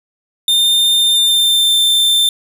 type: tone with pitch glide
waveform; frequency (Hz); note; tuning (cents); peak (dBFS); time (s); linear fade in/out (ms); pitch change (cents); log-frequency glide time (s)
45% pulse; 3615 to 3569; A7 to A7; +46 to +24; -9; 0.48-2.29; 2; -22; 0.96-1.76
effects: none